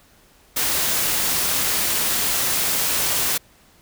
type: noise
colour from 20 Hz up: white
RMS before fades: -21 dBFS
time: 0.56-3.38 s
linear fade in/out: 10 ms
effects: pink hiss -54 dBFS RMS until 3.81 s